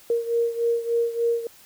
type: beating tone pair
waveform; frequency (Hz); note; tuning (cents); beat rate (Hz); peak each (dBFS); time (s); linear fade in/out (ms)
sine; 466.2 / 469.6; A#4 / A#4; 0 / +13; 3.4; -22 / -26; 0.1-1.47; 2
effects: white hiss -51 dBFS RMS until 1.65 s